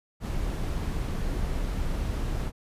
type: noise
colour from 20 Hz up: brown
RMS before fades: -29 dBFS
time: 0.2-2.52 s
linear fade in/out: 50 ms
effects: resampled to 32000 Hz